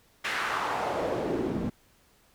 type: noise with band-pass filter sweep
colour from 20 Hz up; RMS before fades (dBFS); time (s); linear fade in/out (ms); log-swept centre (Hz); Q
pink; -30; 0.24-1.7; 10; 2000 to 200; 1.8
effects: pink hiss -63 dBFS RMS until 2.34 s